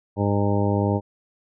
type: harmonic tone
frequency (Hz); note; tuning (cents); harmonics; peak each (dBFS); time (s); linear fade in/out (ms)
101.4; G#2; -41; 1 / 2 / 3 / 4 / 5 / 6 / 8 / 9; -22 / -25 / -27 / -28 / -29 / -30 / -31 / -32; 0.16-1.01; 50
effects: none